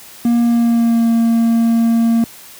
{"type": "tone with pitch glide", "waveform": "triangle", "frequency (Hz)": [236.1, 230], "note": ["A#3", "A#3"], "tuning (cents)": [22, -23], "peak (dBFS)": -8, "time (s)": [0.25, 2.24], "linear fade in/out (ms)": 2, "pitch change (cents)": -45, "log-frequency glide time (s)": [0.41, 1.09], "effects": ["white hiss -38 dBFS RMS until 2.59 s", "high-pass 80 Hz 12 dB/octave"]}